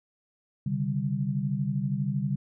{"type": "chord", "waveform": "sine", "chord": "C suspended second", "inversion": "none", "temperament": "equal with one note detuned", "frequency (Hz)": [134.26, 146.83, 196], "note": ["C3", "D3", "G3"], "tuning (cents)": [45, 0, 0], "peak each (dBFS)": -30, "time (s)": [0.66, 2.36], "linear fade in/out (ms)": 5, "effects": []}